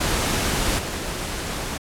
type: noise with level steps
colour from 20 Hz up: pink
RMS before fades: -22 / -29 dBFS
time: 0-1.78 s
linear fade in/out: 10 ms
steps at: 0.78 s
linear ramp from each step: 10 ms
effects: low-pass 11000 Hz 12 dB/octave + AAC 64 kbps